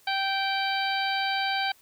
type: harmonic tone with a mistuned harmonic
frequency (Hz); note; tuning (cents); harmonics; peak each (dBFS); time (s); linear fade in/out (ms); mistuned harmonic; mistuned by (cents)
780; G5; -9; 1 / 2 / 3 / 4 / 5 / 6; -28 / -31 / -33 / -34 / -35 / -36; 0.07-1.72; 5; 6; -20
effects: white hiss -59 dBFS RMS until 1.81 s